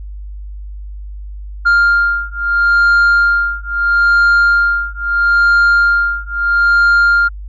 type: beating tone pair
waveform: sine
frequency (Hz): 1400 / 1400.76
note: F6 / F6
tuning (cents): +4 / +5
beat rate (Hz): 0.76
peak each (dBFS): -10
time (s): 1.65-7.29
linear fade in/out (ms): 20
effects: tanh soft clip ceiling -6 dBFS + added 50 Hz sine -25 dBFS peak until 7.48 s